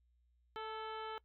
harmonic tone with a mistuned harmonic, 440 Hz, A4, in tune, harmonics 1 / 2 / 3 / 4 / 5 / 6 / 7 / 8 / 9, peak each -46 / -46 / -47 / -54 / -57 / -63 / -54 / -63 / -62 dBFS, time 0.56-1.18 s, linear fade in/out 0 ms, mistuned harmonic 4, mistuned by -42 cents, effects noise-tail reverb RT60 0.1 s tail -22 dB re dry + added 60 Hz sine -70 dBFS peak until 1.24 s

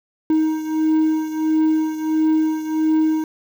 triangle beating tone pair, 313.9 / 315.4 Hz, D#4 / D#4, +15 / +24 cents, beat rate 1.5 Hz, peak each -15 / -20 dBFS, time 0.3-3.24 s, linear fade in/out 2 ms, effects 7-bit

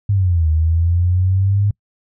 sine exponential two-way sweep, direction down then up, 103.2 to 77.78 to 103.2 Hz, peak -12 dBFS, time 0.09-1.71 s, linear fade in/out 5 ms, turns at 0.49 s, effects noise-tail reverb RT60 0.1 s tail -26 dB re dry

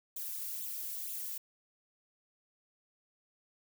violet noise with flanger, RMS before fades -40 dBFS, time 0.16-1.38 s, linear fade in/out 5 ms, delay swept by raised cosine 0.28 to 2.38 ms, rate 2.1 Hz, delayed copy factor +0.65, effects none

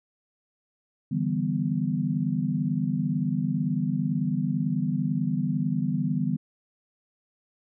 sine chord, E minor seventh, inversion third, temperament equal, 146.83 / 164.81 / 196 / 246.9 Hz, D3 / E3 / G3 / B3, 0 / 0 / 0 / 0 cents, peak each -29 dBFS, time 1.11-6.37 s, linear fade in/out 10 ms, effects none

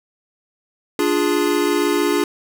square chord, D diminished, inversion none, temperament equal, 293.7 / 349.2 / 415.3 Hz, D4 / F4 / Ab4, 0 / 0 / 0 cents, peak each -21 dBFS, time 0.99-2.24 s, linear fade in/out 2 ms, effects none

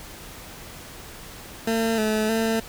20% pulse tone with pitch steps, 225.9 / 216.2 / 224.3 Hz, A3 / A3 / A3, +46 / -30 / +34 cents, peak -16 dBFS, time 1.67-2.6 s, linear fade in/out 5 ms, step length 310 ms, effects pink hiss -41 dBFS RMS until 2.68 s

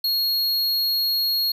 square tone, 4300 Hz, C8, 47 cents sharp, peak -20 dBFS, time 0.04-1.52 s, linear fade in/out 5 ms, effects none

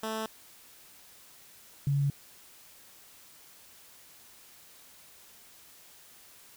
10% pulse / sine tone pair in turn, 220 / 140.72 Hz, A3 / C#3, 0 / +26 cents, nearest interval minor sixth, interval 774 cents, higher first, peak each -24 dBFS, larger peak neither, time 0.03-0.26 / 1.87-2.1 s, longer neither, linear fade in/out 2 ms, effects white hiss -55 dBFS RMS until 6.56 s

